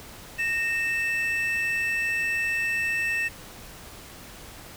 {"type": "tone pair together", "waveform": "triangle", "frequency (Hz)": [1847, 2638], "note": ["A#6", "E7"], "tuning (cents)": [-16, 1], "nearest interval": "tritone", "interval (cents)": 617, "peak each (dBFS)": -25, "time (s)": [0.38, 3.29], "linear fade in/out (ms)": 20, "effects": ["pink hiss -44 dBFS RMS until 4.76 s"]}